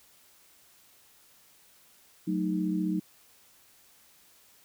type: chord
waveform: sine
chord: D# diminished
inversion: first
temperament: equal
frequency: 185 / 220 / 311.1 Hz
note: F#3 / A3 / D#4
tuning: 0 / 0 / 0 cents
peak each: -29 / -35 / -30 dBFS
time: 2.27-3 s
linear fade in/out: 10 ms
effects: white hiss -60 dBFS RMS until 4.64 s